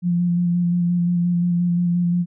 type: tone with vibrato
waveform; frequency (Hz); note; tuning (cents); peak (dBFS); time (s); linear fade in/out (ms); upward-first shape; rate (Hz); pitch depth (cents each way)
sine; 174.61; F3; 0; -16; 0.02-2.26; 50; square; 5.7; 16
effects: none